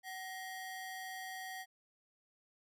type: ring-modulated tone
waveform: 40% pulse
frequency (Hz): 1318.5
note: E6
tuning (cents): 0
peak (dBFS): -39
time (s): 0.03-1.66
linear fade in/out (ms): 50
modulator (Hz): 566
effects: none